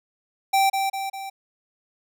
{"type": "tone with echo", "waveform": "square", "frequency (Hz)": 780, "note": "G5", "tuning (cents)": -9, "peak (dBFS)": -17, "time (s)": [0.53, 0.7], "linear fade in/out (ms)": 10, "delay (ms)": 200, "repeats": 3, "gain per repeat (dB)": -5, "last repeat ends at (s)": 1.3, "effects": []}